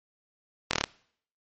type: slowing click train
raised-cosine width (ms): 0.2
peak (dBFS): -6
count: 6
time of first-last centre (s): 0.71-0.84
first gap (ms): 23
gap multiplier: 1.06
effects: noise-tail reverb RT60 0.6 s tail -23 dB re dry + MP3 32 kbps